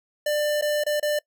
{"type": "tone with dropouts", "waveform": "square", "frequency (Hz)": 595, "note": "D5", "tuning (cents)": 22, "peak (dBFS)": -22, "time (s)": [0.26, 1.19], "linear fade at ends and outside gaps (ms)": 5, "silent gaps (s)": [[0.613, 0.622], [0.838, 0.864], [0.999, 1.027]], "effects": ["noise-tail reverb RT60 0.1 s tail -24 dB re dry"]}